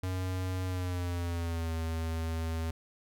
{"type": "tone with pitch glide", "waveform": "square", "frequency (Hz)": [92.5, 81.46], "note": ["F#2", "E2"], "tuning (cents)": [0, -20], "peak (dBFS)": -32, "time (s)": [0.03, 2.71], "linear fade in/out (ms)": 5, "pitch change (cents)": -220, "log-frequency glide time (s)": [0.66, 1.74], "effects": []}